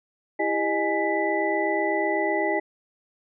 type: tone cluster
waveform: sine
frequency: 330.4 / 398.4 / 615 / 833 / 1984 Hz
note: E4 / G4 / D#5 / G#5 / B6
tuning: +4 / +28 / -20 / +5 / +7 cents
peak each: -28 dBFS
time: 0.39-2.6 s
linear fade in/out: 10 ms
effects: none